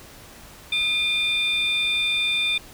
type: tone pair together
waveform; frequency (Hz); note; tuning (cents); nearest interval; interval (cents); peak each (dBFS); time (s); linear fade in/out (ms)
sine; 2415 / 3576; D7 / A7; +48 / +27; perfect fifth; 679; -21; 0.72-2.58; 5
effects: tanh soft clip ceiling -16 dBFS + pink hiss -45 dBFS RMS until 2.73 s